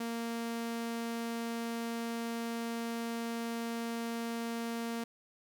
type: tone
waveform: sawtooth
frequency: 231.7 Hz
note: A#3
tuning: 10 cents flat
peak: -31 dBFS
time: 0-5.04 s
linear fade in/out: 5 ms
effects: none